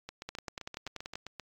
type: two click trains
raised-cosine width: 0.2 ms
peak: -21 / -24 dBFS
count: 10 / 11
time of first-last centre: 0.29-1.155 / 0.09-1.397 s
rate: 10.4 / 7.65 Hz
effects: AAC 48 kbps